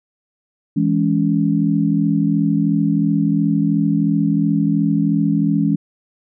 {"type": "chord", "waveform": "sine", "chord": "C# minor", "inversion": "first", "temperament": "equal with one note detuned", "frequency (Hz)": [164.81, 207.7, 281.1], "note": ["E3", "G#3", "C#4"], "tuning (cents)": [0, 0, 24], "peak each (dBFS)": -18, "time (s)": [0.76, 5.76], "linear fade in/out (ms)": 10, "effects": []}